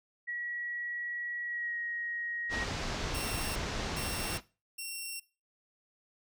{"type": "tone with pitch glide", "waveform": "sine", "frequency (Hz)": [1921, 1886.9], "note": ["B6", "A#6"], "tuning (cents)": [-48, 21], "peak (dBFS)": -34, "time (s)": [0.27, 2.65], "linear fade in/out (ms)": 20, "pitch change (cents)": -31, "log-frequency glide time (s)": [1.44, 1.77]}
{"type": "low-pass noise", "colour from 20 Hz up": "pink", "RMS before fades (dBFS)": -36, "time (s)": [2.49, 4.41], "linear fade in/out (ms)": 50, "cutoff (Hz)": 6300, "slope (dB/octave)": 24}
{"type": "tone bursts", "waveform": "10% pulse", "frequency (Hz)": 2729, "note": "F7", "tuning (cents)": -41, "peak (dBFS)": -29, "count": 3, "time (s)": [3.14, 5.2], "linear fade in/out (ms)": 10, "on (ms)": 420, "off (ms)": 400}
{"effects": ["noise-tail reverb RT60 0.3 s tail -18 dB re dry"]}